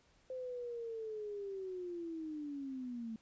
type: linear sweep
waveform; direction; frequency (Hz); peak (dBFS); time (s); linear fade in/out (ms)
sine; down; 519 to 219.5; -40; 0.3-3.16; 2
effects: pink hiss -70 dBFS RMS until 3.21 s + resampled to 16000 Hz